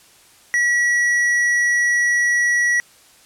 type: tone with tanh clipping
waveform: sine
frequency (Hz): 1931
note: B6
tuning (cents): -39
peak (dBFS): -16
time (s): 0.54-2.8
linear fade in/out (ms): 0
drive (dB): 9
effects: white hiss -50 dBFS RMS until 3.25 s + low-pass 11000 Hz 12 dB/octave